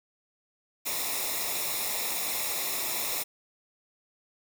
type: noise with comb filter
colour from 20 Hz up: white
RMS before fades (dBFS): -31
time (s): 0.85-3.24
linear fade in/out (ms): 20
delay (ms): 0.65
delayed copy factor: -0.7
effects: none